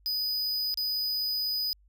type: tone with dropouts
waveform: square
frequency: 4978 Hz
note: D#8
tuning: in tune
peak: -28 dBFS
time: 0.06-1.73 s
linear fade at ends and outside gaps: 0 ms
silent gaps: 0.742-0.774 s
effects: added 50 Hz sine -58 dBFS peak until 1.88 s